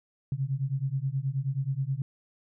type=beating tone pair; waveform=sine; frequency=130.81 / 140.21 Hz; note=C3 / C#3; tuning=0 / +20 cents; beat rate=9.4 Hz; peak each=-30 dBFS; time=0.32-2.02 s; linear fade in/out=2 ms; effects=none